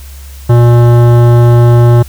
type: tone with hard clipping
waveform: sine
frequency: 119.5 Hz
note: A#2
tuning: 43 cents sharp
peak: -4 dBFS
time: 0.49-2.03 s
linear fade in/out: 10 ms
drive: 16 dB
effects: added 68 Hz sine -26 dBFS peak until 2.08 s + white hiss -37 dBFS RMS until 2.08 s